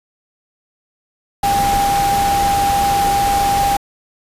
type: tone in noise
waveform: sine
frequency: 800 Hz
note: G5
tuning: 35 cents sharp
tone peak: -13 dBFS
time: 1.43-3.77 s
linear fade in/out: 5 ms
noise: pink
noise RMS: -22 dBFS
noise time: 1.43-3.77 s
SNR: +6 dB
effects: resampled to 32000 Hz